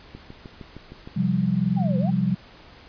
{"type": "click train", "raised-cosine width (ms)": 3, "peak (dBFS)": -25, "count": 7, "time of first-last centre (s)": [0.15, 1.074], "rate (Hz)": 6.49}
{"type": "chord", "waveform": "sine", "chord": "C suspended fourth", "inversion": "none", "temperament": "equal", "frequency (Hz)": [130.81, 174.61, 196], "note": ["C3", "F3", "G3"], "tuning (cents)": [0, 0, 0], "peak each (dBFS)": [-26, -23, -23], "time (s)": [1.16, 2.35], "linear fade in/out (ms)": 10}
{"type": "exponential two-way sweep", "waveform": "sine", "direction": "down then up", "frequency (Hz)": [830.6, 490.2, 830.6], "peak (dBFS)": -30, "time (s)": [1.76, 2.11], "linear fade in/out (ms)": 20, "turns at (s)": 1.98}
{"effects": ["pink hiss -48 dBFS RMS until 2.88 s", "resampled to 11025 Hz"]}